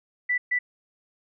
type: tone bursts at uneven times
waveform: sine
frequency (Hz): 1975.5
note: B6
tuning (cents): 0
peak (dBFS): -21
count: 2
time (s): 0.29-0.38 / 0.51-0.59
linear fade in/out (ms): 10
effects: none